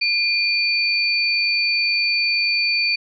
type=tone pair together; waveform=sine; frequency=2410 / 4549 Hz; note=D7 / C#8; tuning=+44 / +44 cents; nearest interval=major seventh; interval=1100 cents; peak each=-19 / -20 dBFS; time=0.01-2.96 s; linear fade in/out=10 ms; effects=none